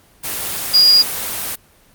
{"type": "tone in noise", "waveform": "sine", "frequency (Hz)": 4853, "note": "D#8", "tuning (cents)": -44, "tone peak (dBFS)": -7, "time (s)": [0.73, 1.03], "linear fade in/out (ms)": 20, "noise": "white", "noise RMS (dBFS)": -23, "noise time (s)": [0.23, 1.56], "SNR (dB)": 13, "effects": ["pink hiss -51 dBFS RMS until 1.94 s", "Opus 24 kbps"]}